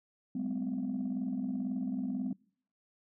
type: tone cluster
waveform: sine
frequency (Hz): 192.9 / 211.2 / 255.1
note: G3 / G#3 / C4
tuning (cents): -28 / +29 / -44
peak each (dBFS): -37 / -37 / -33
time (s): 0.35-2.33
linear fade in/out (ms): 5
effects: noise-tail reverb RT60 0.6 s tail -26 dB re dry + tanh soft clip ceiling -27 dBFS